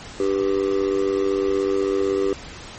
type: tone with amplitude modulation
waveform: triangle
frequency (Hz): 392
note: G4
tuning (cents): 0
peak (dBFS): -12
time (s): 0.2-2.33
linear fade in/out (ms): 2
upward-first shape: sine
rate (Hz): 96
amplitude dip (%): 95
effects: pink hiss -38 dBFS RMS until 2.78 s + MP3 32 kbps